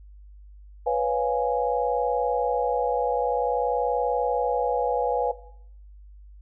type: chord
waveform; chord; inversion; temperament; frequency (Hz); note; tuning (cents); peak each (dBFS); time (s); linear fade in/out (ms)
sine; C# dominant seventh; third; equal; 493.9 / 554.4 / 698.5 / 830.6; B4 / C#5 / E#5 / G#5; 0 / 0 / 0 / 0; -24 / -29 / -29 / -26; 0.86-5.32; 10
effects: noise-tail reverb RT60 0.7 s tail -17 dB re dry + added 50 Hz sine -44 dBFS peak until 6.41 s